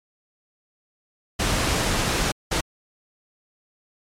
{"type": "noise bursts at uneven times", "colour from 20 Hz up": "pink", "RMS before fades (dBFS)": -22, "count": 2, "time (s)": [[1.39, 2.32], [2.51, 2.61]], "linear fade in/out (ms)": 10, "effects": ["low-pass 9000 Hz 12 dB/octave", "MP3 96 kbps"]}